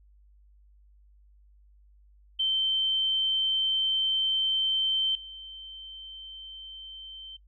sine tone with level steps, 3105 Hz, G7, 17 cents flat, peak -23 / -40 dBFS, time 2.39-7.37 s, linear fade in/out 10 ms, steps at 5.15 s, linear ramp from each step 2 ms, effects noise-tail reverb RT60 0.1 s tail -21 dB re dry + added 50 Hz sine -55 dBFS peak until 7.47 s

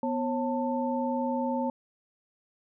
sine tone cluster, 247 / 543 / 889 Hz, B3 / C#5 / A5, 0 / -36 / +18 cents, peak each -29 / -32 / -32 dBFS, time 0.03-1.7 s, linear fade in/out 2 ms, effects none

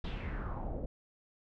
brown noise with low-pass filter sweep, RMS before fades -38 dBFS, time 0.04-0.86 s, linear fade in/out 5 ms, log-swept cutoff 3800 to 480 Hz, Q 3.3, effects none

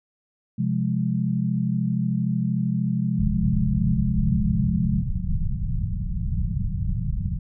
sine chord, F minor, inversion second, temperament equal, 130.81 / 174.61 / 207.7 Hz, C3 / F3 / Ab3, 0 / 0 / 0 cents, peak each -25 dBFS, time 0.58-5.02 s, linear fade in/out 10 ms
pink low-pass noise, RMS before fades -25 dBFS, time 3.18-7.39 s, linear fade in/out 10 ms, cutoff 200 Hz, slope 96 dB/octave
effects none

